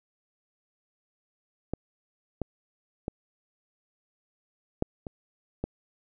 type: clicks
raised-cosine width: 2 ms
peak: -16 / -16 / -17 / -11 / -23 / -16 dBFS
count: 6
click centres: 1.736 / 2.417 / 3.081 / 4.824 / 5.068 / 5.64 s
effects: none